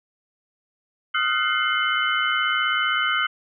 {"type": "tone cluster", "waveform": "sine", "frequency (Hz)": [1249, 1385, 1504, 2110, 3005], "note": ["D#6", "F6", "F#6", "C7", "F#7"], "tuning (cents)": [6, -15, 28, 14, 26], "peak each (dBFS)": -26, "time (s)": [1.14, 3.27], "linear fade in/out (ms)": 10, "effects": []}